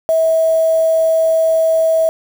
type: tone with quantisation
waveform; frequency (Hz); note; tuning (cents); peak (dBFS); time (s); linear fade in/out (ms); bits
sine; 647; E5; -32; -10; 0.09-2.09; 0; 5
effects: none